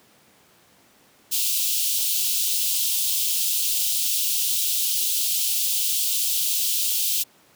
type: high-pass noise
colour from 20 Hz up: white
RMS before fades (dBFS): -23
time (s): 1.31-7.24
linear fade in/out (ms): 20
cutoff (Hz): 2800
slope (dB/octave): 48
effects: pink hiss -56 dBFS RMS until 7.55 s + high-pass 150 Hz 12 dB/octave